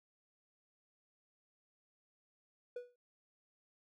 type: tone with exponential decay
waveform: triangle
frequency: 489.4 Hz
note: B4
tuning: 16 cents flat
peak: -36 dBFS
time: 2.76-2.96 s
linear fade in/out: 5 ms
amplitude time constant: 42 ms
effects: none